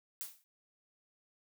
blue noise with exponential decay, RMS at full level -38 dBFS, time 0.21-0.44 s, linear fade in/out 0 ms, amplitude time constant 50 ms, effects none

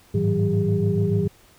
sine tone cluster, 101.7 / 108.6 / 159.9 / 187.3 / 403.9 Hz, G#2 / A2 / D#3 / F#3 / G#4, -36 / -22 / +48 / +21 / -48 cents, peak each -24 dBFS, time 0.14-1.28 s, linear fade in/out 10 ms, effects tanh soft clip ceiling -9 dBFS + pink hiss -54 dBFS RMS until 1.58 s

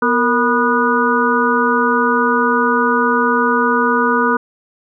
harmonic tone with a mistuned harmonic, 244.7 Hz, B3, 16 cents flat, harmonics 1 / 2 / 4 / 5 / 6, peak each -18 / -18 / -18 / -18 / -18 dBFS, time 0.02-4.37 s, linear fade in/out 5 ms, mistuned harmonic 2, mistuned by -90 cents, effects none

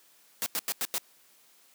white noise bursts, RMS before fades -30 dBFS, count 5, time 0.42-0.981 s, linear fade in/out 0 ms, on 41 ms, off 89 ms, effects white hiss -61 dBFS RMS until 1.74 s + high-pass 200 Hz 12 dB/octave

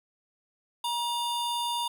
square tone pair together, 951 / 3590 Hz, A#5 / A7, +34 / +34 cents, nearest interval octave + major seventh, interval 2300 cents, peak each -30 / -34 dBFS, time 0.84-1.88 s, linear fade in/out 5 ms, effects none

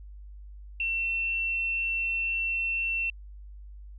sine tone, 2701 Hz, E7, 42 cents sharp, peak -26 dBFS, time 0.8-3.1 s, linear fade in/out 2 ms, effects added 50 Hz sine -42 dBFS peak until 3.98 s

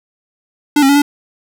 square tone with pitch steps, 293.9 / 270.9 / 283.4 / 289.1 Hz, D4 / C#4 / C#4 / D4, +1 / -40 / +38 / -27 cents, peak -8 dBFS, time 0.76-1.02 s, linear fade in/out 5 ms, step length 65 ms, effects none

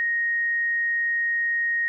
sine tone, 1869 Hz, A#6, 4 cents sharp, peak -21 dBFS, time 0-1.88 s, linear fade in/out 0 ms, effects none

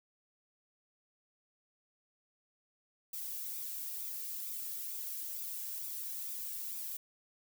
violet noise with flanger, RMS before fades -41 dBFS, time 3.13-6.97 s, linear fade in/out 5 ms, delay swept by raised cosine 0.82 to 1.81 ms, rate 2.2 Hz, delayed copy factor +0.5, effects none

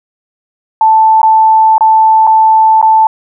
sine tone with dropouts, 880 Hz, A5, in tune, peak -3 dBFS, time 0.81-3.07 s, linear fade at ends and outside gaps 2 ms, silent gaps 1.217-1.23 / 1.781-1.808 / 2.269-2.273 / 2.815-2.826 s, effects none

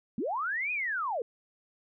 sine linear two-way sweep, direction up then down, 185 to 2529 to 423.6 Hz, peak -29 dBFS, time 0.18-1.22 s, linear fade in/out 2 ms, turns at 0.72 s, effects none

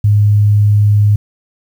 sine tone, 103.83 Hz, G#2, in tune, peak -6 dBFS, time 0.04-1.16 s, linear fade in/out 5 ms, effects 7-bit

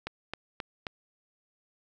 click train, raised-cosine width 0.3 ms, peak -18 dBFS, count 4, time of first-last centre 0.07-0.868 s, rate 3.76 Hz, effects none

